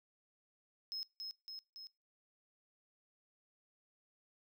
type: tone with echo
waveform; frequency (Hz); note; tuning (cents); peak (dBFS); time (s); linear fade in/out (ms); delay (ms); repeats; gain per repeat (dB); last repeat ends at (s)
triangle; 5160; E8; -38; -38; 0.92-1.03; 0; 280; 3; -3; 1.87
effects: noise-tail reverb RT60 0.3 s tail -25 dB re dry